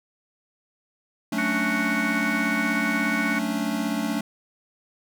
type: chord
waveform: square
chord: D major seventh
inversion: first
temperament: equal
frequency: 185 / 220 / 277.2 / 293.7 Hz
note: F#3 / A3 / C#4 / D4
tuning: 0 / 0 / 0 / 0 cents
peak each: -34 / -28 / -31 / -31 dBFS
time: 1.32-4.21 s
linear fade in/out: 5 ms
type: harmonic tone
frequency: 370 Hz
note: F#4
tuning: in tune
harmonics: 3 / 4 / 5 / 6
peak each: -35 / -28 / -35 / -28 dBFS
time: 1.38-3.39 s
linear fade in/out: 5 ms
effects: none